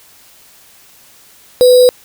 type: tone with sample-and-hold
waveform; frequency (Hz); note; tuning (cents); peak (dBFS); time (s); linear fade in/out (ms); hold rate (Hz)
sine; 499.6; B4; +20; -3; 1.61-1.89; 0; 4410
effects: white hiss -44 dBFS RMS until 2.04 s